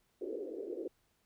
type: band-pass noise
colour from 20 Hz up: pink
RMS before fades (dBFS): -41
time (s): 0.21-0.88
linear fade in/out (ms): 5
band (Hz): 330 to 480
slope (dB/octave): 48
effects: pink hiss -75 dBFS RMS until 1.25 s